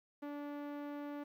sawtooth tone with low-pass filter, 290 Hz, D4, 22 cents flat, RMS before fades -44 dBFS, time 0.22-1.24 s, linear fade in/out 10 ms, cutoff 1800 Hz, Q 0.53, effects 12-bit

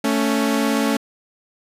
sawtooth tone pair together, 221.1 / 278.6 Hz, A3 / C#4, +9 / +9 cents, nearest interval major third, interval 400 cents, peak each -16 dBFS, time 0.04-0.97 s, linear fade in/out 5 ms, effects resampled to 32000 Hz

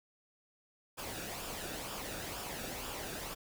pink noise with flanger, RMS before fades -42 dBFS, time 0.97-3.35 s, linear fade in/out 20 ms, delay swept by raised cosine 0.48 to 0.98 ms, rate 2.1 Hz, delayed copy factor -0.5, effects none

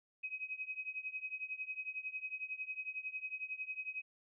sine tone with tremolo, 2531 Hz, D#7, 29 cents sharp, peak -36 dBFS, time 0.23-4.02 s, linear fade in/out 10 ms, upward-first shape triangle, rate 11 Hz, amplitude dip 95%, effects none

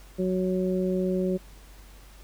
harmonic tone, 185 Hz, F#3, in tune, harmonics 1 / 2 / 3, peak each -26 / -27 / -32 dBFS, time 0.18-1.38 s, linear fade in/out 20 ms, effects added 48 Hz sine -47 dBFS peak until 2.23 s + pink hiss -54 dBFS RMS until 2.23 s

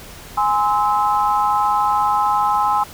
sine chord, Ab augmented, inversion none, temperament just, 830.6 / 1038.3 / 1297.8 Hz, Ab5 / C6 / E6, 0 / -14 / -27 cents, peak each -17 / -19 / -21 dBFS, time 0.37-2.84 s, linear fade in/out 10 ms, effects pink hiss -38 dBFS RMS until 2.93 s

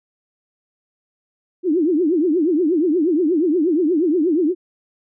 sine tone with vibrato, 329.6 Hz, E4, in tune, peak -14 dBFS, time 1.63-4.55 s, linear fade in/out 50 ms, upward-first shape triangle, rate 8.4 Hz, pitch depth 270 cents each way, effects none

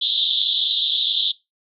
white band-pass noise, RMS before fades -21 dBFS, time 0.01-1.32 s, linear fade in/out 10 ms, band 3300 to 3800 Hz, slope 96 dB/octave, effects noise-tail reverb RT60 0.2 s tail -20 dB re dry

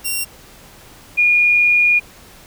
5% pulse / sine tone pair in turn, 2753 / 2434 Hz, F7 / D#7, -25 / -39 cents, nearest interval major second, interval 214 cents, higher first, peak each -10 dBFS, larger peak neither, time 0.04-0.25 / 1.17-2 s, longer second, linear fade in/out 20 ms, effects pink hiss -43 dBFS RMS until 2.46 s

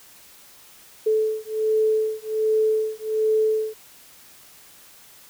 sine beating tone pair, 434.8 / 436.1 Hz, A4 / A4, -21 / -15 cents, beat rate 1.3 Hz, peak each -22 dBFS, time 1.06-3.74 s, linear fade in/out 10 ms, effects white hiss -49 dBFS RMS until 5.29 s

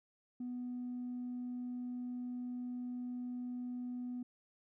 triangle tone with tanh clipping, 247 Hz, B3, in tune, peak -39 dBFS, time 0.4-4.23 s, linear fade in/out 5 ms, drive 5 dB, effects none

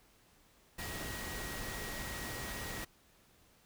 sine tone in noise, 1900 Hz, A#6, 33 cents sharp, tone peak -47 dBFS, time 0.78-2.85 s, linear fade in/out 10 ms, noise pink, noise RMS -42 dBFS, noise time 0.78-2.85 s, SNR -8 dB, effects pink hiss -66 dBFS RMS until 3.65 s

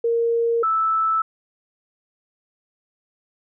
sine tone pair in turn, 464.8 / 1314.7 Hz, A#4 / E6, -5 / -5 cents, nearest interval octave + tritone, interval 1800 cents, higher second, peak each -17 dBFS, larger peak neither, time 0.04-0.63 / 0.63-1.22 s, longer neither, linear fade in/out 5 ms, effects none

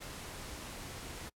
pink noise, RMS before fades -45 dBFS, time 0-1.3 s, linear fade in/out 20 ms, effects noise-tail reverb RT60 0.1 s tail -25 dB re dry + low-pass 12000 Hz 12 dB/octave

